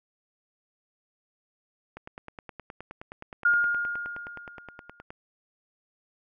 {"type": "click train", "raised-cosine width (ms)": 0.5, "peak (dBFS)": -25, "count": 31, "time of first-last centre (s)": [1.97, 5.105], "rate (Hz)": 9.57}
{"type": "tone with exponential decay", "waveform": "sine", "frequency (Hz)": 1419, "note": "F6", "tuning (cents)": 27, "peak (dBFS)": -17, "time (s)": [3.45, 5.02], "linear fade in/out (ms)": 5, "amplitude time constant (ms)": 340}
{"effects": []}